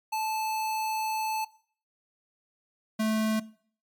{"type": "tone pair in turn", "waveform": "square", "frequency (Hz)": [873, 218.2], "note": ["A5", "A3"], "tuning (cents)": [-14, -14], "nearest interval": "2 octaves", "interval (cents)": 2400, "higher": "first", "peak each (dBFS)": [-28, -25], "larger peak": "second", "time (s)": [[0.12, 1.45], [2.99, 3.4]], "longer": "first", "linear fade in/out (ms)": 10, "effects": ["noise-tail reverb RT60 0.5 s tail -19 dB re dry", "MP3 96 kbps"]}